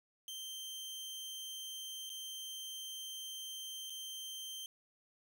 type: tone with dropouts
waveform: sawtooth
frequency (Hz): 3136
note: G7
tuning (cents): 0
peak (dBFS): -40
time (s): 0.28-4.66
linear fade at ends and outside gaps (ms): 1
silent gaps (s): 2.094-2.1 / 3.898-3.903
effects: none